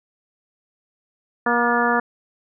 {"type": "harmonic tone with a mistuned harmonic", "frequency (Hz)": 238.2, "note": "A#3", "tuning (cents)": 38, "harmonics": [1, 2, 3, 4, 5, 6, 7], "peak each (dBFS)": [-24, -24, -24, -24, -24, -24, -24], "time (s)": [1.46, 2], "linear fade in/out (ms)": 5, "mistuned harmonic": 7, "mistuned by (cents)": 53, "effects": []}